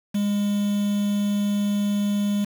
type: tone with quantisation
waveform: triangle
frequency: 204.3 Hz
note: G#3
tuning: 28 cents flat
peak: -18 dBFS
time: 0.14-2.45 s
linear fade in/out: 10 ms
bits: 6
effects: none